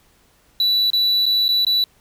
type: tone with dropouts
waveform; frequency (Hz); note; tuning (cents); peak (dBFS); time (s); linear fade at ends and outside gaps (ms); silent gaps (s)
triangle; 3951; B7; 0; -13; 0.6-1.84; 2; 0.903-0.932 / 1.257-1.263 / 1.482-1.489 / 1.649-1.667
effects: pink hiss -57 dBFS RMS until 2 s